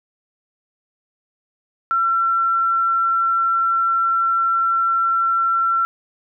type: tone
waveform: sine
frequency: 1353 Hz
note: E6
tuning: 45 cents sharp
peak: -15 dBFS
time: 1.91-5.85 s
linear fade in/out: 0 ms
effects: none